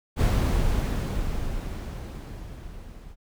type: noise with level ramp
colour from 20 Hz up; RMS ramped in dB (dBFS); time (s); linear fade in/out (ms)
brown; -19 to -44; 0.16-3.16; 50
effects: none